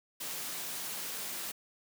white high-pass noise, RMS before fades -39 dBFS, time 0.2-1.52 s, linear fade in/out 10 ms, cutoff 130 Hz, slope 24 dB/octave, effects none

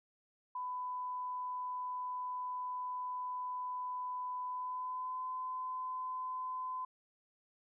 sine tone with pitch glide, 1000 to 1018.7 Hz, B5 to C6, +21 to -47 cents, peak -37 dBFS, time 0.55-6.85 s, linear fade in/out 5 ms, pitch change +32 cents, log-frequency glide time 4.46-5.24 s, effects none

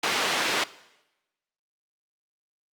white band-pass noise, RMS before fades -26 dBFS, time 0.03-0.64 s, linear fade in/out 5 ms, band 260 to 3400 Hz, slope 12 dB/octave, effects noise-tail reverb RT60 1.0 s tail -19 dB re dry + Opus 48 kbps

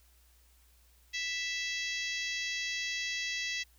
harmonic tone, 659.3 Hz, E5, in tune, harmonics 3 / 4 / 5 / 6 / 7 / 8 / 9 / 10, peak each -37 / -39 / -41 / -43 / -44 / -45 / -46 / -47 dBFS, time 1.13-3.64 s, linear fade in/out 20 ms, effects added 60 Hz sine -62 dBFS peak until 3.78 s + white hiss -67 dBFS RMS until 3.78 s

